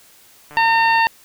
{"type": "click train", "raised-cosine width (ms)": 0.5, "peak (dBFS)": -24, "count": 73, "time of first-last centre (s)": [0.51, 0.996], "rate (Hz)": 148}
{"type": "harmonic tone", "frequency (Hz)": 910, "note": "A#5", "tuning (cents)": -42, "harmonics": [1, 2, 3, 4, 5], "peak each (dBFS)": [-14, -18, -21, -32, -29], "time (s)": [0.57, 1.07], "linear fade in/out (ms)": 0}
{"effects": ["white hiss -49 dBFS RMS until 1.24 s"]}